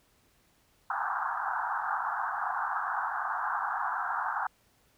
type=band-pass noise; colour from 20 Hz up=pink; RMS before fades=-32 dBFS; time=0.9-4.47 s; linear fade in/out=2 ms; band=740 to 1600 Hz; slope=96 dB/octave; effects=pink hiss -67 dBFS RMS until 4.97 s